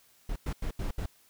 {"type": "noise bursts at uneven times", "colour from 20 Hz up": "brown", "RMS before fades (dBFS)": -32, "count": 5, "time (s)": [[0.29, 0.36], [0.46, 0.53], [0.62, 0.71], [0.79, 0.91], [0.98, 1.06]], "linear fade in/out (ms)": 5, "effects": ["white hiss -63 dBFS RMS until 1.29 s"]}